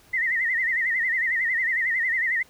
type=tone with vibrato; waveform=sine; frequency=1947 Hz; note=B6; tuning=25 cents flat; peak=-21 dBFS; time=0.13-2.43 s; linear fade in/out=10 ms; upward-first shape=sine; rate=11 Hz; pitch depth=120 cents each way; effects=pink hiss -55 dBFS RMS until 2.49 s